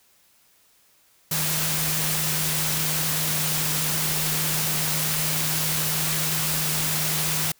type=tone in noise; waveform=sine; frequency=155.56 Hz; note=D#3; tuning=in tune; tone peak=-30 dBFS; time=1.31-7.52 s; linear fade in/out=5 ms; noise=white; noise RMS=-25 dBFS; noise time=1.31-7.52 s; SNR=-8 dB; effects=white hiss -60 dBFS RMS until 7.59 s